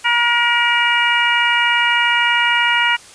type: harmonic tone with a mistuned harmonic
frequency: 476.4 Hz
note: A#4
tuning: 38 cents sharp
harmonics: 2 / 3 / 4 / 5 / 6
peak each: -19 / -19 / -19 / -19 / -19 dBFS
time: 0.04-2.97 s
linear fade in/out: 20 ms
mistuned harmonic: 5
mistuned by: -39 cents
effects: white hiss -41 dBFS RMS until 3.14 s + resampled to 22050 Hz